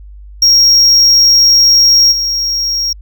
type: tone with level steps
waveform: triangle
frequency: 5588 Hz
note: F8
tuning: in tune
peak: -3 / -11 dBFS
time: 0.42-2.93 s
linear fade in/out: 5 ms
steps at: 2.11 s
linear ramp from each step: 20 ms
effects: added 50 Hz sine -30 dBFS peak until 3.01 s